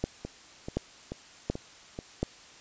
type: two click trains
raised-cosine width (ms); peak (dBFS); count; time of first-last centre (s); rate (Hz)
2; -22 / -14; 5 / 4; 0.25-1.989 / 0.04-2.23; 2.3 / 1.37
effects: white hiss -52 dBFS RMS until 2.6 s + resampled to 16000 Hz